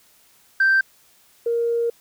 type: tone pair in turn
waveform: sine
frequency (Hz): 1565 / 468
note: G6 / A#4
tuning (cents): -3 / +7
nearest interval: octave + major sixth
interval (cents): 2090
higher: first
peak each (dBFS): -12 / -18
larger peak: first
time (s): 0.6-0.81 / 1.46-1.9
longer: second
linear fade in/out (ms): 5
effects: tanh soft clip ceiling -11 dBFS + white hiss -56 dBFS RMS until 2 s